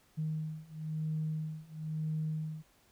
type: beating tone pair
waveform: sine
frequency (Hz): 155.56 / 156.56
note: D#3 / D#3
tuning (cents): 0 / +11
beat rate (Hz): 1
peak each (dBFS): -37 / -36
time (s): 0.17-2.63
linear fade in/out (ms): 20
effects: tanh soft clip ceiling -26 dBFS + pink hiss -67 dBFS RMS until 2.91 s